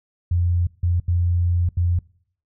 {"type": "tone bursts at uneven times", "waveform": "sine", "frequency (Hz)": 87.31, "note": "F2", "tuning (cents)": 0, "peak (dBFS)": -16, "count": 4, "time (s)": [[0.31, 0.67], [0.83, 1], [1.08, 1.69], [1.77, 1.99]], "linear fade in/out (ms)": 5, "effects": ["noise-tail reverb RT60 0.6 s tail -23 dB re dry"]}